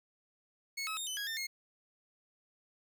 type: tone with pitch steps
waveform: 20% pulse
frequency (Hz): 2196 / 1286 / 3681 / 3027 / 1653 / 1801 / 2151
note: C#7 / E6 / A#7 / F#7 / G#6 / A6 / C7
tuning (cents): -17 / -43 / -23 / +39 / -9 / +40 / +47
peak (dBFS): -31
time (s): 0.77-1.47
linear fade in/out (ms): 10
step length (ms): 100
effects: none